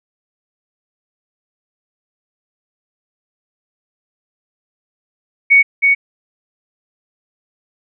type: tone with echo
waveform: sine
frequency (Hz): 2230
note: C#7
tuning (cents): +10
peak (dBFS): -5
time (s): 5.5-5.63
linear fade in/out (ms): 20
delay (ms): 320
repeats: 1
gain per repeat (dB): -3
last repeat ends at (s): 5.95
effects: none